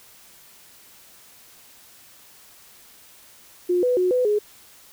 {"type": "tone with pitch steps", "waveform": "sine", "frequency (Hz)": [356.6, 496.6, 364.7, 501, 417.8], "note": ["F4", "B4", "F#4", "B4", "G#4"], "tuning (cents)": [36, 9, -25, 25, 10], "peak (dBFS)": -17, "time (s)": [3.69, 4.39], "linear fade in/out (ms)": 10, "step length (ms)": 140, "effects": ["white hiss -50 dBFS RMS until 4.92 s"]}